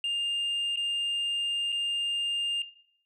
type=tone with dropouts; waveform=sine; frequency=2808 Hz; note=F7; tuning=9 cents sharp; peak=-24 dBFS; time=0.04-2.62 s; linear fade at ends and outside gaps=2 ms; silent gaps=0.759-0.773 / 1.721-1.725 s; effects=noise-tail reverb RT60 0.6 s tail -17 dB re dry + tanh soft clip ceiling -26 dBFS